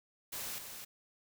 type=noise with echo; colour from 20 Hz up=white; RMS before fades=-41 dBFS; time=0.32-0.59 s; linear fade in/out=10 ms; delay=260 ms; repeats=1; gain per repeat=-6 dB; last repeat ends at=0.85 s; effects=none